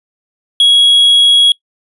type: tone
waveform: triangle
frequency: 3322 Hz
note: G#7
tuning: in tune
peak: -3 dBFS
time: 0.6-1.52 s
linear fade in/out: 2 ms
effects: noise-tail reverb RT60 0.1 s tail -23 dB re dry + resampled to 24000 Hz